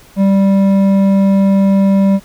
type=tone with hard clipping; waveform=sine; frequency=195.6 Hz; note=G3; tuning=4 cents flat; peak=-9 dBFS; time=0.16-2.2 s; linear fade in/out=50 ms; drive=8 dB; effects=pink hiss -43 dBFS RMS until 2.24 s